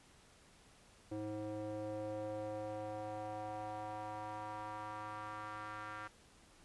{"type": "tone with band-pass filter sweep", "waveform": "square", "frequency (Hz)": 106.2, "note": "G#2", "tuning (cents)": 39, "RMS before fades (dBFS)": -44, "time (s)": [1.11, 6.08], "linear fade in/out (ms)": 10, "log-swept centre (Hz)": [400, 1400], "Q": 2.9, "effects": ["pink hiss -64 dBFS RMS until 6.64 s", "resampled to 24000 Hz"]}